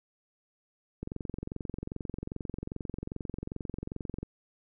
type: click train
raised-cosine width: 3 ms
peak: -23 dBFS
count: 73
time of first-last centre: 1.03-4.23 s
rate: 22.5 Hz
effects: none